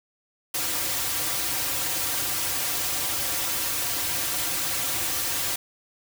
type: noise with comb filter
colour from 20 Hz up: white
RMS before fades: -27 dBFS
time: 0.54-5.56 s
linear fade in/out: 5 ms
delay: 4.7 ms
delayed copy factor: -1
effects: none